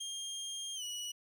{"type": "tone with pitch glide", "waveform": "25% pulse", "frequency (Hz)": [3213, 2929], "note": ["G7", "F#7"], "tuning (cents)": [42, -18], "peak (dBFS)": -35, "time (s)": [0, 1.12], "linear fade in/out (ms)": 10, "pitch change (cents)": -160, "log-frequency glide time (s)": [0.75, 0.83], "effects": []}